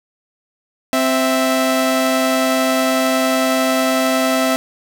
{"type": "tone pair together", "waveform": "sawtooth", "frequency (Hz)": [261, 658], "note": ["C4", "E5"], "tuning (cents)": [-4, -3], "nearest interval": "octave + major third", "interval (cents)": 1601, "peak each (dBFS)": -13, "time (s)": [0.93, 4.56], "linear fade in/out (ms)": 0, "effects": []}